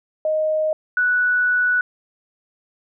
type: tone pair in turn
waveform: sine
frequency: 622.3 / 1477.5 Hz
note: D#5 / F#6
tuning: 0 / -3 cents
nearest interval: octave + minor third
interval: 1497 cents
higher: second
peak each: -17 / -15 dBFS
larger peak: second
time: 0.25-0.73 / 0.97-1.81 s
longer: second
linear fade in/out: 2 ms
effects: none